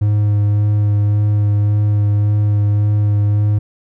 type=tone with vibrato; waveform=triangle; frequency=103.8 Hz; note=G#2; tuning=in tune; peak=-9 dBFS; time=0.01-3.59 s; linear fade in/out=10 ms; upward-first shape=sine; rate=1.8 Hz; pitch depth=13 cents each way; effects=none